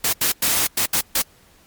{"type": "noise bursts at uneven times", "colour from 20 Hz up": "white", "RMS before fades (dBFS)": -19, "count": 6, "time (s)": [[0.04, 0.13], [0.21, 0.32], [0.42, 0.67], [0.77, 0.86], [0.93, 1.01], [1.15, 1.22]], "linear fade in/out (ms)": 5, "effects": ["pink hiss -53 dBFS RMS until 1.66 s", "MP3 96 kbps"]}